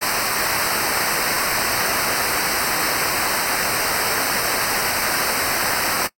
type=noise with comb filter; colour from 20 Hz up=pink; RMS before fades=-21 dBFS; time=0.01-6.08 s; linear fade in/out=20 ms; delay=0.29 ms; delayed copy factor=-0.9; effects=noise-tail reverb RT60 0.1 s tail -23 dB re dry + AAC 64 kbps